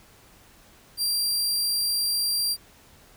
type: tone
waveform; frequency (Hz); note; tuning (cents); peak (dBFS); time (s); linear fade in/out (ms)
sawtooth; 4736; D8; +14; -20; 0.97-2.57; 50
effects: pink hiss -54 dBFS RMS until 3.16 s